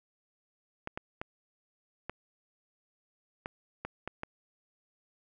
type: clicks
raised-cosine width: 0.5 ms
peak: -21 dBFS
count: 8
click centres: 0.874 / 0.975 / 1.215 / 2.096 / 3.459 / 3.85 / 4.076 / 4.234 s
effects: none